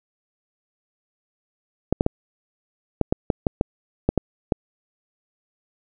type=clicks; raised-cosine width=2 ms; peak=-4 dBFS; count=11; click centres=1.926 / 2.009 / 2.064 / 3.013 / 3.125 / 3.302 / 3.468 / 3.611 / 4.09 / 4.177 / 4.522 s; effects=none